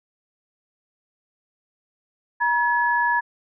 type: tone pair together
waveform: sine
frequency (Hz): 955.2 / 1702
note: A#5 / G#6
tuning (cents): +42 / +42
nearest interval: minor seventh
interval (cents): 1000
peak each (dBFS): -20 / -21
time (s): 2.4-3.21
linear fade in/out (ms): 20
effects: none